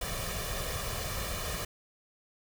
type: noise with comb filter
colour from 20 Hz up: pink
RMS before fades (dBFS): -35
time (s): 0.01-1.65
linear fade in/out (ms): 5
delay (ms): 1.7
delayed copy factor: +0.7
effects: none